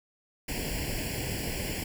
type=noise with comb filter; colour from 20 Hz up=pink; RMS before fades=-33 dBFS; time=0.48-1.84 s; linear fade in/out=5 ms; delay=0.4 ms; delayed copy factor=+0.95; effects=none